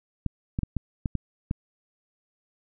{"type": "clicks", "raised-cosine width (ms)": 5, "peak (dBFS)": -14, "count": 7, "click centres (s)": [0.263, 0.589, 0.633, 0.767, 1.058, 1.153, 1.511], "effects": []}